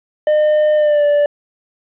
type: tone with pitch glide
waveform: triangle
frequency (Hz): 607 to 583.6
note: D#5 to D5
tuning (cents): -43 to -11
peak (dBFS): -8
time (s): 0.27-1.26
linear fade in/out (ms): 2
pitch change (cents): -68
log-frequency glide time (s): 0.76-1.05
effects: resampled to 8000 Hz + 8-bit